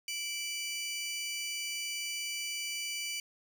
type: tone pair together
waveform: 20% pulse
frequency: 2323 / 2960 Hz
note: D7 / F#7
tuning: -20 / 0 cents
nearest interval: major third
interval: 420 cents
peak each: -32 / -34 dBFS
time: 0.08-3.2 s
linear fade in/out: 2 ms
effects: none